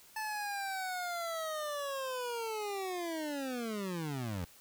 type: linear sweep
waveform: 25% pulse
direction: down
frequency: 876 to 81.6 Hz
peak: -32 dBFS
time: 0.16-4.45 s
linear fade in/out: 5 ms
effects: white hiss -59 dBFS RMS until 4.6 s